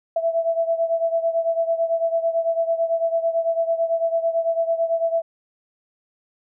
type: beating tone pair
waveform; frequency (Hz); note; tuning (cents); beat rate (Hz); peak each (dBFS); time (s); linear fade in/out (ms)
sine; 661 / 670; E5 / E5; +5 / +28; 9; -20 / -24; 0.16-5.22; 5
effects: none